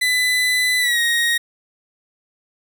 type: tone with pitch glide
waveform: 30% pulse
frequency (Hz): 2000 to 1876.9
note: B6 to A#6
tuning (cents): +21 to +11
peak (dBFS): -13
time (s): 0.01-1.38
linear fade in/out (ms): 10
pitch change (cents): -110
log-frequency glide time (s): 0.79-0.99
effects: none